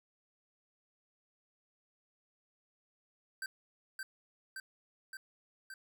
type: tone with echo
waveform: square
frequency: 1558 Hz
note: G6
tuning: 11 cents flat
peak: -38 dBFS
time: 3.42-3.46 s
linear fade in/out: 2 ms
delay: 570 ms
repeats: 4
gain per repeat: -2 dB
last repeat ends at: 5.74 s
effects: none